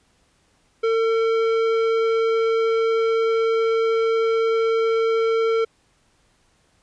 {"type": "tone with tanh clipping", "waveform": "sine", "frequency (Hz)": 451.6, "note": "A4", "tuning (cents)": 45, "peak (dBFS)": -19, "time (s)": [0.83, 5.65], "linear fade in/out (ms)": 10, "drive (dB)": 14, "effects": ["pink hiss -62 dBFS RMS until 6.82 s", "resampled to 22050 Hz"]}